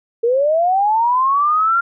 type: linear sweep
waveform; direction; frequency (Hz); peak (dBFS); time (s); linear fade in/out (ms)
sine; up; 452 to 1396.9; -12; 0.23-1.81; 10
effects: none